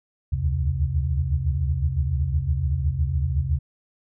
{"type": "tone cluster", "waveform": "sine", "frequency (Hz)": [70.6, 76.5, 84.3, 132.2], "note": ["C#2", "D#2", "E2", "C3"], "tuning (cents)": [32, -29, 39, 18], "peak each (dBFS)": -26, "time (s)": [0.32, 3.59], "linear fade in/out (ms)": 10, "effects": []}